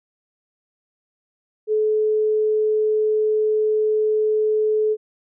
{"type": "tone", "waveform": "sine", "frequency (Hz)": 430, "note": "A4", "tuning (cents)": -40, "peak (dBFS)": -16, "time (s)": [1.67, 4.97], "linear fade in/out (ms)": 50, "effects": []}